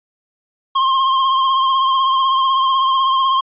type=tone with vibrato; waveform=square; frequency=1063 Hz; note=C6; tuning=27 cents sharp; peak=-13 dBFS; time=0.75-3.41 s; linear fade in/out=10 ms; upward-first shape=triangle; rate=16 Hz; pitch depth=42 cents each way; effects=resampled to 8000 Hz